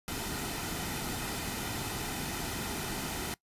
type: noise with comb filter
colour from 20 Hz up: pink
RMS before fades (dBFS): -36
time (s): 0.08-3.34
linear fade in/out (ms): 0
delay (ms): 1.8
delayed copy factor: -0.5
effects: noise-tail reverb RT60 0.1 s tail -21 dB re dry + resampled to 32000 Hz